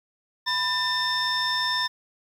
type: tone cluster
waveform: sine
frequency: 995 / 1789 / 3619 / 5300 Hz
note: B5 / A6 / A7 / E8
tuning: +13 / +28 / +48 / +9 cents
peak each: -27 dBFS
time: 0.46-1.88 s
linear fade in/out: 20 ms
effects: tanh soft clip ceiling -17 dBFS + 9-bit